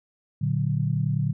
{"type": "chord", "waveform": "sine", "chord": "Bb augmented", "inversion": "none", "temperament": "equal", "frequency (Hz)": [116.54, 146.83, 185], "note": ["Bb2", "D3", "F#3"], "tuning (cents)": [0, 0, 0], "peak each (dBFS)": [-26, -24, -30], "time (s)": [0.41, 1.33], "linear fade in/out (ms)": 10, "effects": []}